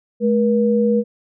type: tone pair together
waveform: sine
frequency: 213.7 / 479.7 Hz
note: G#3 / A#4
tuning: +50 / +50 cents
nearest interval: octave + major second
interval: 1400 cents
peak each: -16 dBFS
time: 0.2-1.04 s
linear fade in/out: 50 ms
effects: none